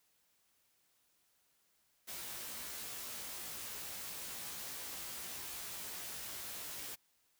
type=noise with comb filter; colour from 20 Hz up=white; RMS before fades=-45 dBFS; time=2.07-6.96 s; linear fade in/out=20 ms; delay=17 ms; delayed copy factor=+1; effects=white hiss -75 dBFS RMS until 7.39 s